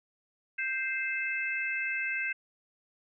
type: harmonic tone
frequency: 523.3 Hz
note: C5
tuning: in tune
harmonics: 3 / 4 / 5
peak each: -34 / -34 / -34 dBFS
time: 0.58-2.33 s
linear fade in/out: 10 ms
effects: none